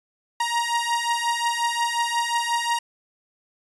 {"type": "beating tone pair", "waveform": "sawtooth", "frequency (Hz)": [938, 943.6], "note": ["A#5", "A#5"], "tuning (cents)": [11, 21], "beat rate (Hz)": 5.6, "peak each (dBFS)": -21, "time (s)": [0.4, 2.79], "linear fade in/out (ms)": 5, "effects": ["resampled to 24000 Hz"]}